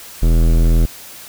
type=tone with hard clipping; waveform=sine; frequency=41.2 Hz; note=E1; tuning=in tune; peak=-11 dBFS; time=0.22-0.86 s; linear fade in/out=10 ms; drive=17 dB; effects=white hiss -36 dBFS RMS until 1.28 s